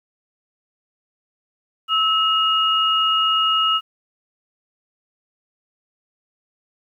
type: tone pair together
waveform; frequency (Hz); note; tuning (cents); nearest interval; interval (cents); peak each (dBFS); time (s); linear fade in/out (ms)
sine; 1299 / 2864; E6 / F7; -26 / +43; octave + major second; 1369; -18 / -18; 1.88-3.81; 50
effects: 9-bit